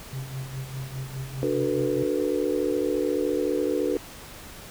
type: tone with tremolo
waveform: triangle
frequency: 132.7 Hz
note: C3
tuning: 25 cents sharp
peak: -27 dBFS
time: 0.13-2.03 s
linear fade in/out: 0 ms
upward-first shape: sine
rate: 4.9 Hz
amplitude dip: 70%
type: chord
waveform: sine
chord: B minor seventh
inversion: first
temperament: just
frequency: 296.3 / 370.4 / 444.5 / 493.9 Hz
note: D4 / F#4 / A4 / B4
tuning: +15 / +2 / +18 / 0 cents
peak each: -28 dBFS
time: 1.43-3.97 s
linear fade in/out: 0 ms
effects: pink hiss -43 dBFS RMS until 4.7 s